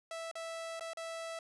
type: tone with dropouts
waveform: sawtooth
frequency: 658 Hz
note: E5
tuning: 3 cents flat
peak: -36 dBFS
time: 0.11-1.39 s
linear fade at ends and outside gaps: 2 ms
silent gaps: 0.314-0.354 / 0.796-0.808 / 0.934-0.971 s
effects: resampled to 24000 Hz